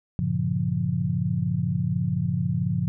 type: chord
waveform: sine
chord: G half-diminished seventh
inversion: none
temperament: equal with one note detuned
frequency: 98 / 116.54 / 140.77 / 174.61 Hz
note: G2 / Bb2 / Db3 / F3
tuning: 0 / 0 / +27 / 0 cents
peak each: -30 / -29 / -27 / -26 dBFS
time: 0.19-2.88 s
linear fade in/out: 0 ms
effects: none